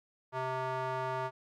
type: tone with band-pass filter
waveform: square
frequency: 130 Hz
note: C3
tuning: 11 cents flat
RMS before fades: -35 dBFS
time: 0.32-1.31 s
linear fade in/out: 50 ms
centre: 930 Hz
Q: 1.8
effects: none